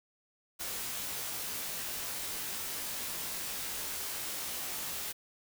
white noise with comb filter, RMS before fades -38 dBFS, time 0.59-5.13 s, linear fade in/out 20 ms, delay 19 ms, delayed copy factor -0.7, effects none

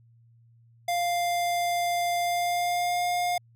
square tone with pitch glide, 698.5 to 709.5 Hz, F5 to F5, 0 to +27 cents, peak -25 dBFS, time 0.88-3.38 s, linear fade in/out 5 ms, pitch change +27 cents, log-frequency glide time 2.19-3.06 s, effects added 116 Hz sine -55 dBFS peak until 3.55 s

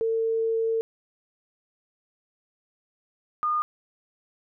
sine tone pair in turn, 450.9 / 1219.9 Hz, A4 / D#6, +42 / -35 cents, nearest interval octave + perfect fourth, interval 1723 cents, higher second, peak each -22 dBFS, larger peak neither, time 0.01-0.81 / 3.43-3.62 s, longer first, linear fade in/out 0 ms, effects none

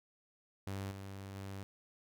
sawtooth tone with level steps, 97.7 Hz, G2, 5 cents flat, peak -35 / -41 / -39 dBFS, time 0.67-1.63 s, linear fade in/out 0 ms, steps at 0.91 / 1.35 s, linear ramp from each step 2 ms, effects none

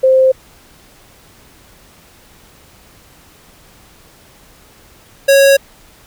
sine / square tone pair in turn, 523.3 / 551.1 Hz, C5 / C#5, 0 / -10 cents, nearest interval minor second, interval 90 cents, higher second, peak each -6 dBFS, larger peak neither, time 0.03-0.32 / 5.28-5.57 s, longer neither, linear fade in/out 10 ms, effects pink hiss -45 dBFS RMS until 6.06 s

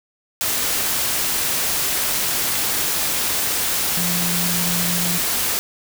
sine tone in noise, 174.61 Hz, F3, in tune, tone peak -24 dBFS, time 3.97-5.18 s, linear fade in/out 0 ms, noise white, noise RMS -21 dBFS, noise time 0.41-5.59 s, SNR -6 dB, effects none

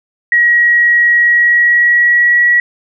sine tone with pitch glide, 1905 to 1927.1 Hz, A#6 to B6, +37 to -43 cents, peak -6 dBFS, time 0.32-2.6 s, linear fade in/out 2 ms, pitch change +20 cents, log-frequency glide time 1.19-2.48 s, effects none

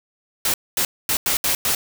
white noise bursts at uneven times, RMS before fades -20 dBFS, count 6, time 0.45-0.54 / 0.77-0.85 / 1.09-1.17 / 1.26-1.37 / 1.44-1.55 / 1.65-1.75 s, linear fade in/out 2 ms, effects none

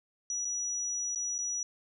sine tone with dropouts, 5850 Hz, F#8, 21 cents flat, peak -31 dBFS, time 0.3-1.63 s, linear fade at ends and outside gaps 1 ms, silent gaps 0.448-0.452 / 1.149-1.158 / 1.381-1.387 s, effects none

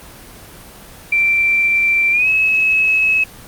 sine tone with pitch glide, 2349 to 2576 Hz, D7 to E7, 0 to -41 cents, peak -11 dBFS, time 1.12-3.24 s, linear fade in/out 5 ms, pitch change +159 cents, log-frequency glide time 2.11-2.28 s, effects pink hiss -38 dBFS RMS until 3.47 s + Opus 24 kbps

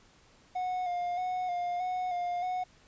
triangle tone with vibrato, 720 Hz, F#5, 47 cents flat, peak -28 dBFS, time 0.55-2.64 s, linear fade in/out 10 ms, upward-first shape square, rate 1.6 Hz, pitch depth 31 cents each way, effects pink hiss -61 dBFS RMS until 2.87 s + resampled to 16000 Hz

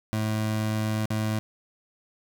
25% pulse tone with dropouts, 108.5 Hz, A2, 24 cents flat, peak -21 dBFS, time 0.13-1.39 s, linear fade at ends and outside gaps 0 ms, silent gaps 1.057-1.104 s, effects none

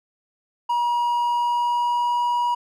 triangle tone with pitch glide, 957 to 963.7 Hz, A#5 to B5, +45 to -43 cents, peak -17 dBFS, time 0.69-2.55 s, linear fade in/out 10 ms, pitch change +12 cents, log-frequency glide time 1.22-2.21 s, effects none

